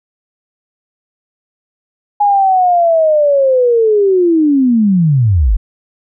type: linear sweep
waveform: sine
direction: down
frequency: 830.6 to 39.5 Hz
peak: -7 dBFS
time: 2.2-5.57 s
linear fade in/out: 10 ms
effects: none